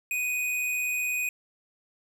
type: tone with amplitude modulation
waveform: square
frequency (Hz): 2489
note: D#7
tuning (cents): 0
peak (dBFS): -26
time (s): 0.11-1.29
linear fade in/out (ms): 2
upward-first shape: sine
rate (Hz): 136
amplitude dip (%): 25
effects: none